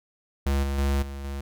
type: tone with level steps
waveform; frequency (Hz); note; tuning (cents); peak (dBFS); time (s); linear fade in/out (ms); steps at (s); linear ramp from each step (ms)
square; 69.3; C#2; 0; -22 / -26 / -22 / -34 / -31; 0.46-1.41; 5; 0.63 / 0.78 / 1.02 / 1.24; 5
effects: none